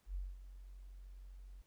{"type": "tone with ADSR envelope", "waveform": "sine", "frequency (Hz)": 46.25, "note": "F#1", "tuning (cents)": 0, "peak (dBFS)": -37, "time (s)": [0.06, 1.62], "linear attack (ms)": 90, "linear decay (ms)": 210, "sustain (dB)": -13, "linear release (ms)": 11, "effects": ["pink hiss -75 dBFS RMS until 1.66 s"]}